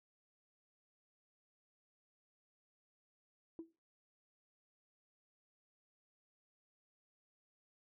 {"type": "tone with exponential decay", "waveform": "sine", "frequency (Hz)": 328.8, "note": "E4", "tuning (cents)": -4, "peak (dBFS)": -39, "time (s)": [3.59, 3.71], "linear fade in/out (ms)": 1, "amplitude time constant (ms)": 24, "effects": ["noise-tail reverb RT60 0.4 s tail -23 dB re dry", "tanh soft clip ceiling -39 dBFS"]}